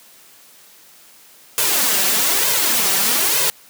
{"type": "noise with flanger", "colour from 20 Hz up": "white", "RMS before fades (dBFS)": -17, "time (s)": [1.58, 3.5], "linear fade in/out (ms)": 0, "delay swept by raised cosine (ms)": [1.9, 5.2], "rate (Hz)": 1.1, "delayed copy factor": 0.7, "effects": ["white hiss -47 dBFS RMS until 3.69 s", "high-pass 150 Hz 12 dB/octave"]}